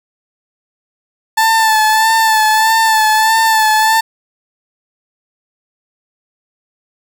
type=tone with vibrato; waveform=30% pulse; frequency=880 Hz; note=A5; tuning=in tune; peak=-6 dBFS; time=1.37-4.01 s; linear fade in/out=10 ms; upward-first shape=sine; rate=1.6 Hz; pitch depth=34 cents each way; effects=none